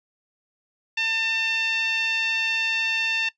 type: tone with band-pass filter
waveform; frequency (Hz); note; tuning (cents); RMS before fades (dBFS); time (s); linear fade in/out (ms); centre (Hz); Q
10% pulse; 898; A5; +35; -25; 0.97-3.29; 5; 2500; 2.4
effects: noise-tail reverb RT60 0.1 s tail -18 dB re dry + resampled to 22050 Hz